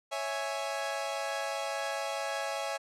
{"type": "chord", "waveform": "sawtooth", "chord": "C# minor", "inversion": "none", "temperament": "equal", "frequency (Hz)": [554.4, 659.3, 830.6], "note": ["C#5", "E5", "G#5"], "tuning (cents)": [0, 0, 0], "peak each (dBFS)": -33, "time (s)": [0.11, 2.78], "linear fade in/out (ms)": 20, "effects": ["low-pass 9000 Hz 12 dB/octave"]}